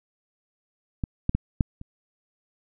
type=clicks; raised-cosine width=5 ms; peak=-14 / -9 / -10 / -7 / -26 dBFS; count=5; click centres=1.038 / 1.294 / 1.35 / 1.608 / 1.814 s; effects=none